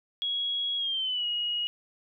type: tone with pitch glide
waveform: sine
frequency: 3322 to 2892 Hz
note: G#7 to F#7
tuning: 0 to -40 cents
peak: -27 dBFS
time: 0.22-1.67 s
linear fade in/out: 0 ms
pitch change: -240 cents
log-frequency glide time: 0.77-1.26 s
effects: none